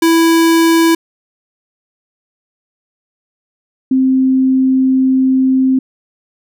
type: tone pair in turn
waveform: square / sine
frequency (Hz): 330 / 261.9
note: E4 / C4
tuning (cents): +2 / +2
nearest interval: major third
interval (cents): 400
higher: first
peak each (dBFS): -8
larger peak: neither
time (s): 0.02-0.95 / 3.91-5.79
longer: second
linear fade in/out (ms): 5
effects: none